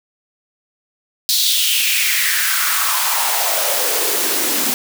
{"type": "noise with high-pass filter sweep", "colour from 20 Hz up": "white", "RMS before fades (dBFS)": -17, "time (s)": [1.29, 4.74], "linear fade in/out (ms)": 0, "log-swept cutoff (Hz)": [4200, 240], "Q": 3.7, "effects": []}